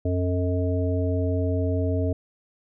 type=harmonic tone with a mistuned harmonic; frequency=90.5 Hz; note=F#2; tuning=38 cents flat; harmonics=1 / 3 / 5 / 7; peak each=-23 / -28 / -30 / -31 dBFS; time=0.05-2.13 s; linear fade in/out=5 ms; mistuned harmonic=5; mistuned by=-29 cents; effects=none